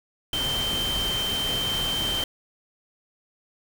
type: tone in noise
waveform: sine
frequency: 3121 Hz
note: G7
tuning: 8 cents flat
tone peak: -25 dBFS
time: 0.33-2.24 s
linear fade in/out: 2 ms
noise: pink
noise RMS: -31 dBFS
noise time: 0.33-2.24 s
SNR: +3 dB
effects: none